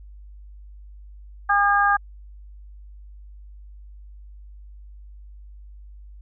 harmonic tone, 404.9 Hz, G#4, 44 cents flat, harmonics 2 / 3 / 4, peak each -20 / -20 / -20 dBFS, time 1.49-1.97 s, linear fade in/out 10 ms, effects added 50 Hz sine -40 dBFS peak until 6.21 s

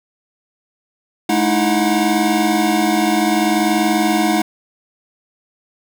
square tone cluster, 213.1 / 307.5 / 328.1 / 727 Hz, G#3 / D#4 / E4 / F#5, +45 / -20 / -8 / -31 cents, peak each -20 dBFS, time 1.29-4.42 s, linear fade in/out 5 ms, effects none

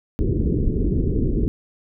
pink low-pass noise, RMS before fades -20 dBFS, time 0.19-1.48 s, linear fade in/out 0 ms, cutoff 420 Hz, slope 48 dB/octave, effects none

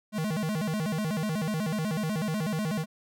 square tone with vibrato, 183.4 Hz, F#3, 15 cents flat, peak -28 dBFS, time 0.12-2.86 s, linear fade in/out 50 ms, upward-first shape square, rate 8.1 Hz, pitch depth 260 cents each way, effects none

